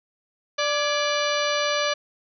harmonic tone with a mistuned harmonic, 587.3 Hz, D5, in tune, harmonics 1 / 2 / 3 / 4 / 5 / 6 / 7 / 8 / 10, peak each -25 / -28 / -30 / -31 / -32 / -33 / -33 / -34 / -35 dBFS, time 0.58-1.94 s, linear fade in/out 10 ms, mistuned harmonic 3, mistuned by -70 cents, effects none

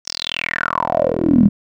10% pulse tone with band-pass filter sweep, 41.27 Hz, E1, 3 cents sharp, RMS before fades -17 dBFS, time 0.05-1.49 s, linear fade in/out 20 ms, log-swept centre 5900 to 190 Hz, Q 8.5, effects none

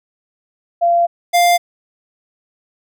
sine / square tone pair in turn, 688 / 699.2 Hz, F5 / F5, -26 / +2 cents, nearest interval unison, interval 28 cents, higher second, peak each -10 dBFS, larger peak neither, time 0.81-1.07 / 1.33-1.58 s, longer first, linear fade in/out 20 ms, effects none

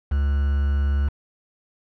triangle tone with quantisation, 70.6 Hz, C#2, 32 cents sharp, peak -16 dBFS, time 0.11-1.09 s, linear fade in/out 10 ms, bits 6, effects low-pass 2000 Hz 12 dB/octave

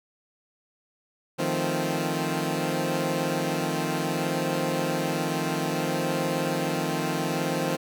15% pulse chord, F dominant seventh, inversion third, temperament equal, 155.56 / 174.61 / 220 / 261.6 Hz, Eb3 / F3 / A3 / C4, 0 / 0 / 0 / 0 cents, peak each -23 / -24 / -29 / -24 dBFS, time 1.38-7.77 s, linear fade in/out 20 ms, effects none

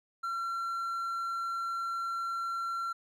triangle tone, 1362 Hz, F6, 44 cents flat, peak -30 dBFS, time 0.23-2.93 s, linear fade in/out 10 ms, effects none

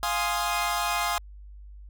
sawtooth chord, F minor seventh, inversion none, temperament equal, 698.5 / 830.6 / 1046.5 / 1244.5 Hz, F5 / Ab5 / C6 / Eb6, 0 / 0 / 0 / 0 cents, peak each -27 dBFS, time 0.03-1.18 s, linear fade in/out 0 ms, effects added 50 Hz sine -42 dBFS peak until 1.89 s

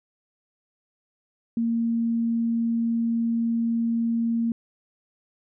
sine tone, 230.9 Hz, A#3, 16 cents flat, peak -21 dBFS, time 1.57-4.52 s, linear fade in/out 2 ms, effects none

